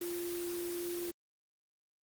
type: tone in noise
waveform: sine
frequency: 348.3 Hz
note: F4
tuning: 5 cents flat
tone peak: -36 dBFS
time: 0.01-1.11 s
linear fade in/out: 5 ms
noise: white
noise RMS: -44 dBFS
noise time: 0.01-1.11 s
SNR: +5 dB
effects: Opus 24 kbps